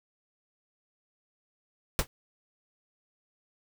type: noise with exponential decay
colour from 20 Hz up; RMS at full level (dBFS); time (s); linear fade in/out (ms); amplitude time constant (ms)
pink; -21; 1.99-2.07; 0; 17
effects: none